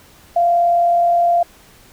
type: tone with frequency modulation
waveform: sine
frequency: 692 Hz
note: F5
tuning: 16 cents flat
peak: -11 dBFS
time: 0.36-1.43 s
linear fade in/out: 5 ms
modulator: 39.2 Hz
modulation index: 0.27
effects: pink hiss -47 dBFS RMS until 1.92 s